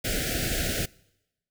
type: band-stop noise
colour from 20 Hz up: pink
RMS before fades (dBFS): -28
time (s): 0.04-0.86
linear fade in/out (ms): 10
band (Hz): 730 to 1400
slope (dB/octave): 96
effects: noise-tail reverb RT60 0.9 s tail -24 dB re dry